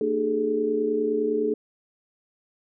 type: tone cluster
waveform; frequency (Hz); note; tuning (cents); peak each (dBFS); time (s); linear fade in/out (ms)
sine; 229 / 301.9 / 397.3 / 427.1; A#3 / D4 / G4 / G#4; -31 / +48 / +23 / +48; -31 / -29 / -31 / -23; 0.01-1.54; 2
effects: none